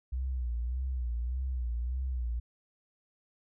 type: tone with vibrato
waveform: sine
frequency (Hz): 61.74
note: B1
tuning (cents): 0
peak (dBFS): -30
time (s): 0.12-2.4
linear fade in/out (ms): 10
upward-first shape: sine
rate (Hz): 1.7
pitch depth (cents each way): 98
effects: none